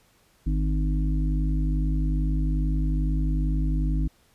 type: harmonic tone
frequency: 51.2 Hz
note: G#1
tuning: 24 cents flat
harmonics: 1 / 3 / 5 / 6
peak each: -22 / -29 / -33 / -35 dBFS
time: 0.46-4.08 s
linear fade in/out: 10 ms
effects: pink hiss -62 dBFS RMS until 4.34 s + resampled to 32000 Hz